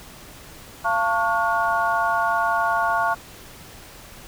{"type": "tone cluster", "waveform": "sine", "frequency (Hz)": [687, 895, 1112, 1435], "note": ["F5", "A5", "C#6", "F6"], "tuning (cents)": [-29, 29, 5, 47], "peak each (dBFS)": -24, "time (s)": [0.84, 3.15], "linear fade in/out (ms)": 20, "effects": ["pink hiss -43 dBFS RMS until 4.27 s"]}